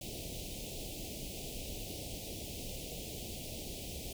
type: band-stop noise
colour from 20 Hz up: pink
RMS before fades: -43 dBFS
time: 0.01-4.13 s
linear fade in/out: 5 ms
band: 710 to 2500 Hz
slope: 48 dB/octave
effects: none